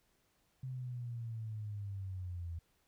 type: linear sweep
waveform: sine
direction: down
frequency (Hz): 130.81 to 82.41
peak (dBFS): -39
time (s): 0.63-2.59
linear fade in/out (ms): 5
effects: pink hiss -75 dBFS RMS until 2.87 s